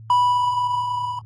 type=tone with level ramp; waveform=triangle; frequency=984 Hz; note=B5; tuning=7 cents flat; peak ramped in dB=-11 to -23 dBFS; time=0.1-1.19 s; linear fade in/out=2 ms; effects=added 111 Hz sine -38 dBFS peak until 1.25 s + AAC 32 kbps

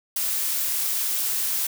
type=noise; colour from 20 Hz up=blue; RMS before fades=-25 dBFS; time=0.16-1.67 s; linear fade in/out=5 ms; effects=none

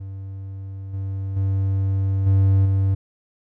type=tone with level steps; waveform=triangle; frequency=96.9 Hz; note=G2; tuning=20 cents flat; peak=-28 / -22 / -16 / -11 / -14 dBFS; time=0-2.95 s; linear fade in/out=10 ms; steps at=0.93 / 1.36 / 2.26 / 2.65 s; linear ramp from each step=10 ms; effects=none

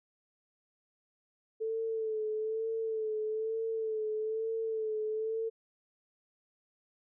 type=tone with vibrato; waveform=sine; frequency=440 Hz; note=A4; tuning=in tune; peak=-31 dBFS; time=1.6-5.5 s; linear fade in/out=20 ms; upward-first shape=sine; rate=1.1 Hz; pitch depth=38 cents each way; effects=none

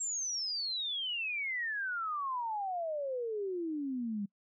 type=exponential sweep; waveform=sine; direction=down; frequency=7590 to 196 Hz; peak=-33 dBFS; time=0-4.26 s; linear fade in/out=10 ms; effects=noise-tail reverb RT60 0.1 s tail -26 dB re dry

